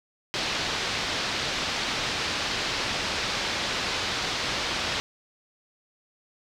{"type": "low-pass noise", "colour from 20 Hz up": "white", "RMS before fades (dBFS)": -29, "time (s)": [0.34, 5], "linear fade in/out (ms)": 0, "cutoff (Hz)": 4900, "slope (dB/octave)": 24, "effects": []}